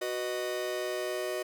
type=chord; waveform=45% pulse; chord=B major; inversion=second; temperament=just; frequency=370.4 / 493.9 / 617.4 Hz; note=F#4 / B4 / D#5; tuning=+2 / 0 / -14 cents; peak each=-35 / -39 / -35 dBFS; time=0.01-1.43 s; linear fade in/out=10 ms; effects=none